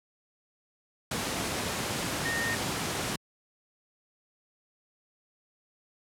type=tone in noise; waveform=sine; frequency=1843 Hz; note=A#6; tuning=20 cents flat; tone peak=-30 dBFS; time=2.25-2.55 s; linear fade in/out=5 ms; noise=pink; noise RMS=-31 dBFS; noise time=1.11-3.16 s; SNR=-2 dB; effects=high-pass 100 Hz 12 dB/octave + low-pass 11000 Hz 12 dB/octave